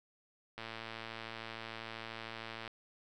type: click train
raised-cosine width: 0.3 ms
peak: -27 dBFS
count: 238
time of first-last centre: 0.58-2.677 s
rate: 113 Hz
effects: none